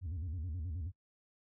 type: tone with vibrato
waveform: sine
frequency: 83.6 Hz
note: E2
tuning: 25 cents sharp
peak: -34 dBFS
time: 0.01-0.92 s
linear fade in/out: 50 ms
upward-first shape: square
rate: 9.4 Hz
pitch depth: 160 cents each way
effects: noise-tail reverb RT60 0.1 s tail -19 dB re dry + tanh soft clip ceiling -36 dBFS